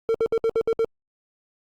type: tone bursts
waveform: triangle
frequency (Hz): 453.1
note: A#4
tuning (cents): -49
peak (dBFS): -16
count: 7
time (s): 0.09-0.846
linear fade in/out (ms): 0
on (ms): 54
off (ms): 63
effects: Opus 48 kbps